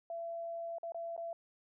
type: tone with dropouts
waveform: sine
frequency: 673 Hz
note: E5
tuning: 36 cents sharp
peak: -38 dBFS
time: 0.1-1.33 s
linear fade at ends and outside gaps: 2 ms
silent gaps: 0.784-0.831 / 0.921-0.945 / 1.165-1.177 s
effects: none